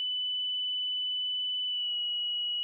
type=tone with pitch glide; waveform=sine; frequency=2993 to 2918 Hz; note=F#7 to F#7; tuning=+19 to -25 cents; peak=-29 dBFS; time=0-2.63 s; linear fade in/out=0 ms; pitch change=-44 cents; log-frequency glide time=1.67-1.96 s; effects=none